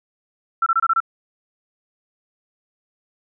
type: tone bursts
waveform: sine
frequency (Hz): 1343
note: E6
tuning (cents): +32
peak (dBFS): -14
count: 6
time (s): 0.62-1.003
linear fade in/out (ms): 5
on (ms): 43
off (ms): 25
effects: none